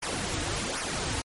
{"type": "noise with flanger", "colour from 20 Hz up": "pink", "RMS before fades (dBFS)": -31, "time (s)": [0.02, 1.22], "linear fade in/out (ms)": 10, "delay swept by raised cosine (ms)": [0.25, 5.15], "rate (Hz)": 1.3, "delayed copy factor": -0.75, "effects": ["MP3 48 kbps"]}